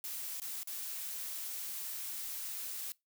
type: noise with dropouts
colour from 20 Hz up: blue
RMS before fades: -41 dBFS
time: 0.04-2.92 s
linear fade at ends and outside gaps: 1 ms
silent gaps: 0.4-0.418 / 0.632-0.672 s
effects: noise-tail reverb RT60 0.2 s tail -23 dB re dry